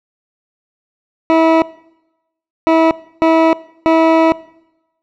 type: tone bursts at uneven times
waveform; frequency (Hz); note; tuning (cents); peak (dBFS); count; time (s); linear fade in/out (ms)
20% pulse; 324.4; E4; -28; -3; 4; 1.3-1.62 / 2.67-2.91 / 3.22-3.53 / 3.86-4.32; 0
effects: noise-tail reverb RT60 0.9 s tail -21 dB re dry + low-pass 2000 Hz 12 dB/octave